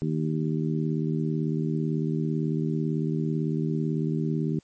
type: harmonic tone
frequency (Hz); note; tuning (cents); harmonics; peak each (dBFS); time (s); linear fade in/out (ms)
78; D#2; +5; 2 / 3 / 4 / 5; -26 / -30 / -32 / -34; 0.02-4.59; 0
effects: white hiss -63 dBFS RMS until 4.63 s + MP3 32 kbps